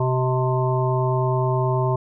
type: harmonic tone with a mistuned harmonic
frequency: 127.9 Hz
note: C3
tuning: 39 cents flat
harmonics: 1 / 3 / 5 / 7 / 8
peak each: -20 / -25 / -27 / -28 / -29 dBFS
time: 0-1.96 s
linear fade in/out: 5 ms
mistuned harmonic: 8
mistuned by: +44 cents
effects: none